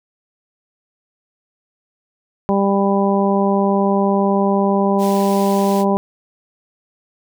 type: harmonic tone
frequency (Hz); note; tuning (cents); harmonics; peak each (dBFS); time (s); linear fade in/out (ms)
198; G3; +18; 1 / 2 / 3 / 4 / 5; -16 / -19 / -21 / -22 / -23; 2.49-5.97; 0
type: high-pass noise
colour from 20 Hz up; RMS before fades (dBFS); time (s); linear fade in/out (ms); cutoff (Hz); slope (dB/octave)
pink; -34; 4.98-5.85; 50; 2700; 12
effects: none